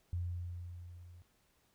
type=tone with level ramp; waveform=sine; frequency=87.7 Hz; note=F2; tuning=8 cents sharp; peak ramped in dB=-33 to -53 dBFS; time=0.13-1.22 s; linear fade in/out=0 ms; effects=pink hiss -73 dBFS RMS until 1.74 s